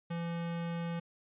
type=tone; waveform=square; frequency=169.3 Hz; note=E3; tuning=46 cents sharp; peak=-35 dBFS; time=0.1-1 s; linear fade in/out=10 ms; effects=resampled to 8000 Hz